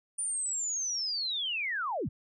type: linear sweep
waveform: sine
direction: down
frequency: 9397 to 61.3 Hz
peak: -30 dBFS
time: 0.18-2.09 s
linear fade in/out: 10 ms
effects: none